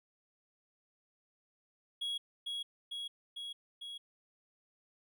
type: tone with echo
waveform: triangle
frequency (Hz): 3322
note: G#7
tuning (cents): 0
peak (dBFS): -33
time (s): 2.01-2.18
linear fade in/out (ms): 10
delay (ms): 450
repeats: 4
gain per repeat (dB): -2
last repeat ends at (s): 3.98
effects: none